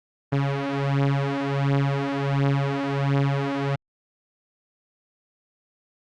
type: beating tone pair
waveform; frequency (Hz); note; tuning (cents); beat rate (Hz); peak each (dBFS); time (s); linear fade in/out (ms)
sawtooth; 138.4 / 139.8; C#3 / C#3; -2 / +15; 1.4; -20; 0.32-3.76; 10
effects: low-pass 3000 Hz 12 dB/octave + Opus 32 kbps